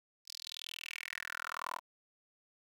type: tone with high-pass filter sweep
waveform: 10% pulse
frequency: 41 Hz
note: E1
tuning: 9 cents flat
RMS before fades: -44 dBFS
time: 0.25-1.81 s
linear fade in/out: 50 ms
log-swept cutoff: 5100 to 910 Hz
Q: 5.1
effects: 11-bit